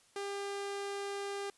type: tone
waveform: sawtooth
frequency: 400 Hz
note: G4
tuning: 35 cents sharp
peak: -33 dBFS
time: 0.16-1.5 s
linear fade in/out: 2 ms
effects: white hiss -66 dBFS RMS until 1.57 s + resampled to 24000 Hz